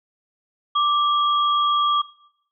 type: tone pair together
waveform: sine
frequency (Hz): 1174.7 / 3284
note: D6 / G#7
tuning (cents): 0 / -20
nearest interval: octave + tritone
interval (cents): 1780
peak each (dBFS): -17 / -24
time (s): 0.75-2.02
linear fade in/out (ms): 10
effects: noise-tail reverb RT60 0.8 s tail -21 dB re dry